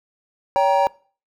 triangle chord, G diminished, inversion second, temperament just, 564.5 / 784 / 940.8 Hz, Db5 / G5 / Bb5, +31 / 0 / +16 cents, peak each -17 dBFS, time 0.56-0.87 s, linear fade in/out 0 ms, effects noise-tail reverb RT60 0.4 s tail -22 dB re dry

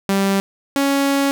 sawtooth tone pair in turn, 196 / 277.8 Hz, G3 / C#4, 0 / +4 cents, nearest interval tritone, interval 604 cents, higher second, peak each -11 dBFS, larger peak neither, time 0.09-0.4 / 0.76-1.31 s, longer second, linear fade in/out 0 ms, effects none

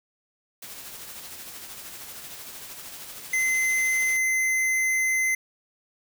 white noise with tremolo, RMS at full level -39 dBFS, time 0.62-4.17 s, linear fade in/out 5 ms, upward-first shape sine, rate 13 Hz, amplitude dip 35%
square tone, 2058 Hz, C7, 29 cents flat, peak -22 dBFS, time 3.33-5.35 s, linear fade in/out 5 ms
effects none

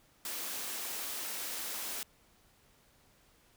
white high-pass noise, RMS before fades -39 dBFS, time 0.25-2.03 s, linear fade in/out 2 ms, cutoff 220 Hz, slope 24 dB/octave, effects pink hiss -66 dBFS RMS until 3.56 s

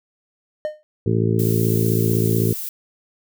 triangle tone with exponential decay, 610 Hz, D#5, 34 cents flat, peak -16 dBFS, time 0.65-0.83 s, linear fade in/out 0 ms, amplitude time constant 37 ms
harmonic tone, 55.9 Hz, A1, 28 cents sharp, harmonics 2 / 3 / 4 / 5 / 6 / 7 / 8, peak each -19 / -23 / -25 / -33 / -26 / -24 / -28 dBFS, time 1.06-2.53 s, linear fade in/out 5 ms
violet noise, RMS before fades -29 dBFS, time 1.39-2.69 s, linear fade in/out 2 ms
effects none

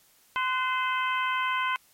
harmonic tone with a mistuned harmonic, 516 Hz, C5, 24 cents flat, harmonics 2 / 3 / 4 / 5 / 6, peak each -27 / -31 / -33 / -35 / -37 dBFS, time 0.36-1.76 s, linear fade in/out 0 ms, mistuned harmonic 3, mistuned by -54 cents, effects white hiss -61 dBFS RMS until 1.93 s + MP3 64 kbps

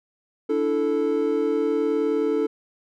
triangle chord, D suspended second, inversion none, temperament equal with one note detuned, 290.3 / 329.6 / 440 Hz, D4 / E4 / A4, -20 / 0 / 0 cents, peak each -24 / -25 / -20 dBFS, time 0.49-2.47 s, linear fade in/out 10 ms, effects none

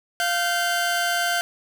sawtooth tone pair together, 697.8 / 1544 Hz, F5 / G6, -2 / -27 cents, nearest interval octave + major second, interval 1375 cents, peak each -20 / -20 dBFS, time 0.2-1.41 s, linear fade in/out 0 ms, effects none

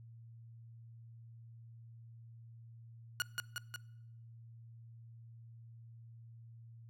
sawtooth tone with echo, 1448 Hz, F#6, 38 cents flat, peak -28 dBFS, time 3.2-3.22 s, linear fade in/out 0 ms, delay 180 ms, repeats 3, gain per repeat -3 dB, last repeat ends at 3.76 s, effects noise-tail reverb RT60 0.9 s tail -24 dB re dry + added 115 Hz sine -52 dBFS peak until 6.89 s

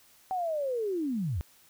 sine linear sweep, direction down, 766 to 65.41 Hz, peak -28 dBFS, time 0.31-1.41 s, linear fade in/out 0 ms, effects white hiss -60 dBFS RMS until 1.69 s

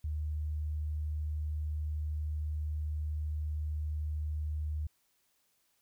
sine tone, 76.1 Hz, D#2, 38 cents flat, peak -32 dBFS, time 0.04-4.87 s, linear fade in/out 5 ms, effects white hiss -74 dBFS RMS until 5.81 s

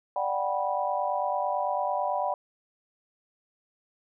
sine chord, G major seventh, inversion second, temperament just, 588 / 735 / 784 / 980 Hz, D5 / F#5 / G5 / B5, +2 / -12 / 0 / -14 cents, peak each -31 dBFS, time 0.16-2.34 s, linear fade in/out 2 ms, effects none

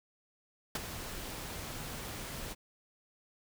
pink noise with ADSR envelope, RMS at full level -32 dBFS, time 0.75-2.55 s, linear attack 4 ms, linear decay 25 ms, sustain -10 dB, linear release 30 ms, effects none

